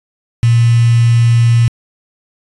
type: tone with quantisation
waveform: sine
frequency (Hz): 117.2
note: A#2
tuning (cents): +10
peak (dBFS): -6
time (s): 0.43-1.68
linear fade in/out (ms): 0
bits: 4
effects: resampled to 22050 Hz